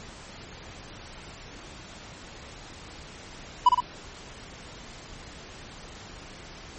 triangle tone with echo, 987.8 Hz, B5, in tune, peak -10 dBFS, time 3.66-3.69 s, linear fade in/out 5 ms, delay 57 ms, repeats 2, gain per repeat -4 dB, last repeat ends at 3.804 s, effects pink hiss -44 dBFS RMS until 6.78 s + MP3 32 kbps

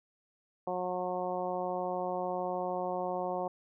harmonic tone, 181.3 Hz, F#3, 35 cents flat, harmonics 1 / 2 / 3 / 4 / 5 / 6, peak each -43 / -39 / -36 / -36 / -40 / -44 dBFS, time 0.67-3.48 s, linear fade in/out 5 ms, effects none

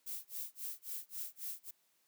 violet noise with tremolo, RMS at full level -41 dBFS, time 0.06-1.71 s, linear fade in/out 10 ms, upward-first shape sine, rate 3.7 Hz, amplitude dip 100%, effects white hiss -75 dBFS RMS until 2.07 s + high-pass 150 Hz 12 dB/octave

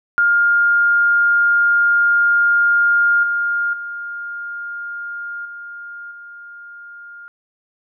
sine tone with level steps, 1410 Hz, F6, 16 cents sharp, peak -11 / -16 / -25 / -30 / -34 dBFS, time 0.18-7.28 s, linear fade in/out 0 ms, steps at 3.23 / 3.73 / 5.45 / 6.11 s, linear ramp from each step 5 ms, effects none

